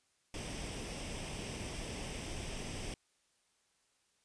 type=noise with comb filter; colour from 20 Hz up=pink; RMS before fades=-42 dBFS; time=0.34-2.94 s; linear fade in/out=2 ms; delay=0.36 ms; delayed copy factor=+0.55; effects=white hiss -75 dBFS RMS until 4.24 s + resampled to 22050 Hz